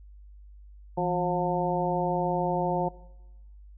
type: harmonic tone with a mistuned harmonic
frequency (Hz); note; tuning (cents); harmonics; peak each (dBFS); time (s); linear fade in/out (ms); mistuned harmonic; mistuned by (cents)
178.7; F3; +40; 1 / 2 / 3 / 4 / 5; -31 / -31 / -31 / -31 / -31; 0.97-2.89; 10; 1; -110
effects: noise-tail reverb RT60 1.0 s tail -20 dB re dry + added 50 Hz sine -46 dBFS peak until 3.77 s